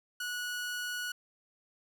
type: tone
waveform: sawtooth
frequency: 1465 Hz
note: F#6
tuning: 18 cents flat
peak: -31 dBFS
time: 0.2-1.12 s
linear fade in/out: 5 ms
effects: none